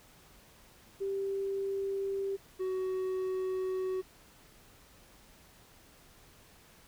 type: tone pair in turn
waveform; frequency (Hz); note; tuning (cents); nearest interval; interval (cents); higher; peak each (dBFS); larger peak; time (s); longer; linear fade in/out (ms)
sine / triangle; 392 / 374.2; G4 / F#4; 0 / +20; minor second; 80; first; -31 / -29; second; 1-2.37 / 2.59-4.02; second; 20
effects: pink hiss -59 dBFS RMS until 6.87 s